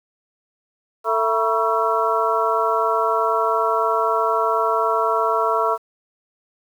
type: harmonic tone with a mistuned harmonic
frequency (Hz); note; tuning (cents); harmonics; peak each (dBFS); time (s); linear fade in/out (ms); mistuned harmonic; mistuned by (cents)
223; A3; +23; 2 / 3 / 4 / 5 / 6; -23 / -23 / -23 / -23 / -23; 1.04-5.78; 50; 4; +130
effects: 8-bit